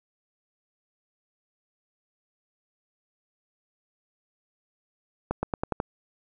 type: accelerating click train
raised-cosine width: 1 ms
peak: -12 dBFS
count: 6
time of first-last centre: 5.31-5.801 s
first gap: 120 ms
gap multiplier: 0.9
effects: none